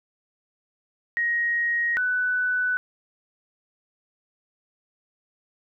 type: tone pair in turn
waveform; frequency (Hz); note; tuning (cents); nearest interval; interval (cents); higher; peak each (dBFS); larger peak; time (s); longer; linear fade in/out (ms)
sine; 1882 / 1493.7; A#6 / F#6; +16 / +16; major third; 400; first; -21; neither; 1.17-1.97 / 1.97-2.77; neither; 0
effects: none